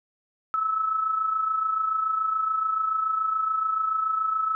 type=tone with amplitude modulation; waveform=sine; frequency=1301 Hz; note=E6; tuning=23 cents flat; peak=-20 dBFS; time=0.54-4.55 s; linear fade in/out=0 ms; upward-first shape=sine; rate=27 Hz; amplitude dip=55%; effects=none